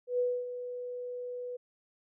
sine tone with ADSR envelope, 493.1 Hz, B4, 3 cents flat, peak -25 dBFS, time 0.07-1.57 s, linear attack 120 ms, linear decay 260 ms, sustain -11 dB, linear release 12 ms, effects none

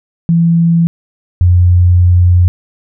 sine tone pair in turn, 167.9 / 88.94 Hz, E3 / F2, +32 / +32 cents, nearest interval major seventh, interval 1100 cents, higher first, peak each -6 / -4 dBFS, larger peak second, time 0.29-0.87 / 1.41-2.48 s, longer second, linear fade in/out 0 ms, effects none

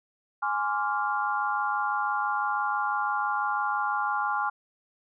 sine chord, D half-diminished seventh, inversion second, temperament equal with one note detuned, 830.6 / 1046.5 / 1152.5 / 1396.9 Hz, Ab5 / C6 / D6 / F6, 0 / 0 / -33 / 0 cents, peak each -29 / -32 / -32 / -30 dBFS, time 0.42-4.5 s, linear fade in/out 10 ms, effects none

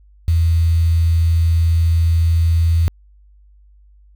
sine tone with quantisation, 83 Hz, E2, 12 cents sharp, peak -11 dBFS, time 0.28-2.88 s, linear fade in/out 0 ms, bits 6, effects added 50 Hz sine -45 dBFS peak until 4.15 s

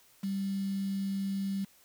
sine tone with quantisation, 195.6 Hz, G3, 4 cents flat, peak -30 dBFS, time 0.23-1.65 s, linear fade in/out 10 ms, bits 8, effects white hiss -62 dBFS RMS until 1.84 s

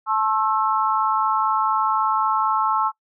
sine tone cluster, 872 / 1077 / 1321 Hz, A5 / C6 / E6, -16 / +50 / +3 cents, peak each -22 dBFS, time 0.06-2.92 s, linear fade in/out 50 ms, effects noise-tail reverb RT60 0.1 s tail -22 dB re dry

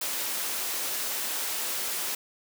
white high-pass noise, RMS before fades -31 dBFS, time 0.01-2.15 s, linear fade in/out 5 ms, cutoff 290 Hz, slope 12 dB/octave, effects none

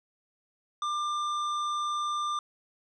sine tone with hard clipping, 1193 Hz, D6, 27 cents sharp, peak -30 dBFS, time 0.82-2.39 s, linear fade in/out 2 ms, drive 10 dB, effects resampled to 24000 Hz

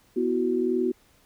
sine chord, B suspended fourth, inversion none, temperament just, 246.9 / 329.3 / 370.4 Hz, B3 / E4 / F#4, 0 / -2 / +2 cents, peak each -27 / -29 / -24 dBFS, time 0.16-0.92 s, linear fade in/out 10 ms, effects pink hiss -61 dBFS RMS until 1.25 s

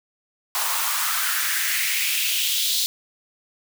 white noise with high-pass filter sweep, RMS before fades -23 dBFS, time 0.55-2.86 s, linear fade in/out 0 ms, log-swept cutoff 870 to 4000 Hz, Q 3.3, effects none

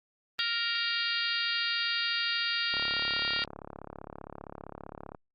harmonic tone, 466.2 Hz, A#4, in tune, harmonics 3 / 4 / 5 / 6 / 7 / 8 / 9 / 10, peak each -35 / -36 / -39 / -35 / -39 / -36 / -39 / -35 dBFS, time 0.39-3.44 s, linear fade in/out 0 ms
click train, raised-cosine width 1 ms, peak -27 dBFS, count 86, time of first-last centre 2.74-5.148 s, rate 35.3 Hz
effects Opus 24 kbps

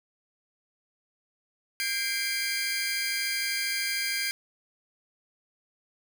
sawtooth tone cluster, 1602 / 2084 / 2338 / 4859 Hz, G6 / C7 / D7 / D#8, +37 / -7 / -8 / -42 cents, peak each -30 dBFS, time 1.8-4.31 s, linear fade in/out 0 ms, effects none

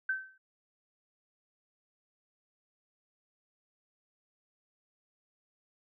sine tone with exponential decay, 1542 Hz, G6, 29 cents flat, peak -26 dBFS, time 0.09-0.38 s, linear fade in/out 5 ms, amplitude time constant 63 ms, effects none

